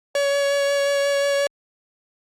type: tone with vibrato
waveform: 45% pulse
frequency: 563 Hz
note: C#5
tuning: 27 cents sharp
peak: -18 dBFS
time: 0.15-1.47 s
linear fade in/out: 2 ms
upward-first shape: sine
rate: 5.6 Hz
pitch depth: 12 cents each way
effects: low-pass 9000 Hz 12 dB/octave + Opus 48 kbps